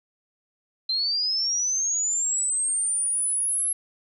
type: linear sweep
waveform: sine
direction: up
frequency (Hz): 4080 to 11130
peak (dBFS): -22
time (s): 0.89-3.73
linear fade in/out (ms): 5
effects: none